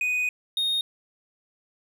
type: tone pair in turn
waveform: triangle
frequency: 2489 / 3708 Hz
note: D#7 / A#7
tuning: 0 / -10 cents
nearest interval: perfect fifth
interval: 690 cents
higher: second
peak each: -21 dBFS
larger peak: neither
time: 0.01-0.29 / 0.57-0.81 s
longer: first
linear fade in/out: 2 ms
effects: none